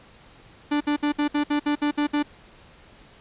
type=tone bursts; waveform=45% pulse; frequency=293.7 Hz; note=D4; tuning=in tune; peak=-20 dBFS; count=10; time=0.71-2.229 s; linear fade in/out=10 ms; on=97 ms; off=61 ms; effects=pink hiss -51 dBFS RMS until 3.2 s + resampled to 8000 Hz